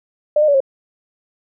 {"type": "tone with pitch steps", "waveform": "sine", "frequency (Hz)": [598, 612, 571, 539], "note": ["D5", "D#5", "D5", "C#5"], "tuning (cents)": [31, -29, -49, -49], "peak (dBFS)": -10, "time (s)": [0.36, 0.604], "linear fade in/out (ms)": 5, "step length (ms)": 61, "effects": []}